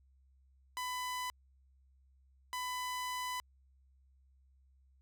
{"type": "tone bursts at uneven times", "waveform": "sawtooth", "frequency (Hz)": 1000, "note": "B5", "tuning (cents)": 21, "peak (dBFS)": -33, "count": 2, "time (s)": [[0.77, 1.3], [2.53, 3.4]], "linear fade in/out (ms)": 0, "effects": ["added 66 Hz sine -64 dBFS peak until 5.01 s"]}